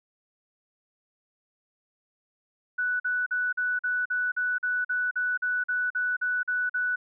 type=tone bursts; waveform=sine; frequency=1483 Hz; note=F#6; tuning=4 cents sharp; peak=-24 dBFS; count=16; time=2.78-6.96 s; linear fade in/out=10 ms; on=220 ms; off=44 ms; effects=none